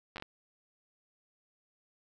slowing click train, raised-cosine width 0.3 ms, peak -25 dBFS, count 5, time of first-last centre 0.16-0.224 s, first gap 9 ms, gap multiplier 1.4, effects none

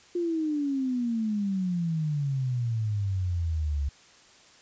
sine exponential sweep, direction down, 354.1 to 68.8 Hz, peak -25 dBFS, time 0.15-3.89 s, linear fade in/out 5 ms, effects white hiss -55 dBFS RMS until 4.61 s + resampled to 16000 Hz

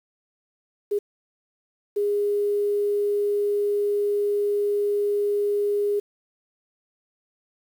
sine tone bursts at uneven times, 410 Hz, G#4, 22 cents flat, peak -20 dBFS, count 2, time 0.91-0.99 / 1.96-6 s, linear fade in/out 10 ms, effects 8-bit

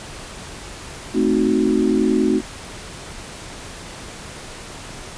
sine chord, A diminished seventh, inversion none, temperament equal, 220 / 261.6 / 311.1 / 370 Hz, A3 / C4 / Eb4 / Gb4, 0 / 0 / 0 / 0 cents, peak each -20 dBFS, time 1.13-2.42 s, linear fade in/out 50 ms, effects pink hiss -35 dBFS RMS until 5.17 s + resampled to 22050 Hz

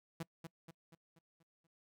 sawtooth tone with echo, 164.81 Hz, E3, in tune, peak -35 dBFS, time 0.2-0.23 s, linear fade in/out 5 ms, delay 240 ms, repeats 6, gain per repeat -6 dB, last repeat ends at 1.67 s, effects noise-tail reverb RT60 0.1 s tail -25 dB re dry

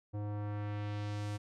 square tone with low-pass filter sweep, 103.83 Hz, G#2, in tune, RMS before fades -38 dBFS, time 0.13-1.38 s, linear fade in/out 20 ms, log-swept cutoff 640 to 9800 Hz, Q 0.91, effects none

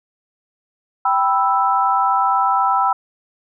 sine chord, E minor, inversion first, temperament equal, 784 / 987.8 / 1318.5 Hz, G5 / B5 / E6, 0 / 0 / 0 cents, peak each -18 dBFS, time 1.05-2.93 s, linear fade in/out 5 ms, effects none

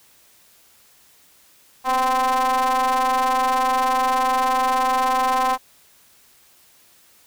square ring-modulated tone, 130.81 Hz, C3, in tune, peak -15 dBFS, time 1.84-5.58 s, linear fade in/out 50 ms, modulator 904 Hz, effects white hiss -54 dBFS RMS until 7.26 s

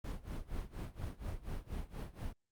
brown noise with tremolo, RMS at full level -39 dBFS, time 0.04-2.33 s, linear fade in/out 5 ms, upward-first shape sine, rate 4.2 Hz, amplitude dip 90%, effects Opus 48 kbps

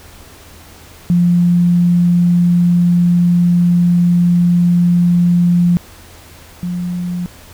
sine tone pair in turn, 174.61 / 177.15 Hz, F3 / F3, 0 / +25 cents, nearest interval unison, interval 25 cents, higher second, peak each -8 / -17 dBFS, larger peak first, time 1.1-5.77 / 6.63-7.26 s, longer first, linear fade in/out 0 ms, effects added 83 Hz sine -43 dBFS peak until 7.53 s + pink hiss -40 dBFS RMS until 7.53 s

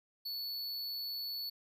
square tone, 4435 Hz, C#8, in tune, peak -38 dBFS, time 0.25-1.5 s, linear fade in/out 10 ms, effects none

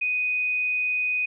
sine tone, 2492 Hz, D#7, 2 cents sharp, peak -22 dBFS, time 0.01-1.26 s, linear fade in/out 10 ms, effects none

